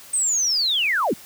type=linear sweep; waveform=sine; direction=down; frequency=8510 to 143.9 Hz; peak=-18 dBFS; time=0.13-1.14 s; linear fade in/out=10 ms; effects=white hiss -44 dBFS RMS until 1.25 s